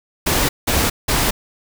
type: noise bursts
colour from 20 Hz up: pink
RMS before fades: -17 dBFS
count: 3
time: 0.26-1.31 s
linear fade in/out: 10 ms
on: 230 ms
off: 180 ms
effects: none